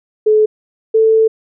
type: tone pair in turn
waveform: sine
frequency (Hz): 429.5 / 442.9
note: A4 / A4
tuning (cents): -42 / +11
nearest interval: minor second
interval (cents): 53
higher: second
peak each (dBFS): -7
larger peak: neither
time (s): 0.26-0.46 / 0.94-1.28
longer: second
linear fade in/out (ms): 10
effects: none